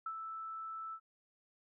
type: tone with ADSR envelope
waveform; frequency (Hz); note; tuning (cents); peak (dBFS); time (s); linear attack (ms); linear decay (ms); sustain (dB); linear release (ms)
sine; 1318; E6; -1; -36; 0.06-1; 4; 62; -5; 66
effects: none